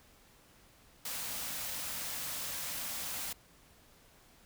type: band-stop noise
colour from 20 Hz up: white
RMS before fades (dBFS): -39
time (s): 1.05-3.33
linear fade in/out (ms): 5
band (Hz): 310 to 460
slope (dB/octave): 96
effects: pink hiss -62 dBFS RMS until 4.45 s